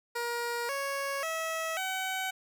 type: tone with pitch steps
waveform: 15% pulse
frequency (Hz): 474 / 554 / 647.5 / 756.8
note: A#4 / C#5 / E5 / F#5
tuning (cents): +29 / -1 / -31 / +39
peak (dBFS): -25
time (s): 0.15-2.31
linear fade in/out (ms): 10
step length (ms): 540
effects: none